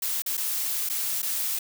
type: noise with dropouts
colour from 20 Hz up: blue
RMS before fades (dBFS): -28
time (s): 0.02-1.59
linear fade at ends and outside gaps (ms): 5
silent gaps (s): 0.221-0.261 / 0.37-0.376 / 0.89-0.897 / 1.219-1.227
effects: none